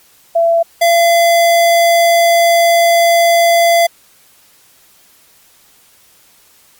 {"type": "tone pair in turn", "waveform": ["sine", "square"], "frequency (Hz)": [671, 680.4], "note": ["E5", "F5"], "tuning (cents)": [31, -45], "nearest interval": "unison", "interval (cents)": 24, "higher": "second", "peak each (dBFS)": [-8, -8], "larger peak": "neither", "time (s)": [[0.35, 0.63], [0.81, 3.87]], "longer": "second", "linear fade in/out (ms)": 10, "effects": ["white hiss -48 dBFS RMS until 6.79 s", "Opus 48 kbps"]}